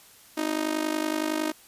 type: tone with amplitude modulation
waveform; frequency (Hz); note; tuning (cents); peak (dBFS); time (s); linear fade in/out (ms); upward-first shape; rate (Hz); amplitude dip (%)
sawtooth; 311.1; D#4; 0; -18; 0.37-1.52; 10; sine; 50.8; 85
effects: white hiss -53 dBFS RMS until 1.67 s + resampled to 32000 Hz